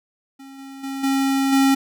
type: tone with level steps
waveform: square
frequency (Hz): 271.2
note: C#4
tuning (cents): -38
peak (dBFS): -39 / -36 / -27 / -18 / -14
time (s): 0.39-1.75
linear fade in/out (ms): 10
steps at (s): 0.58 / 0.83 / 1.03 / 1.52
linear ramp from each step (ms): 10
effects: none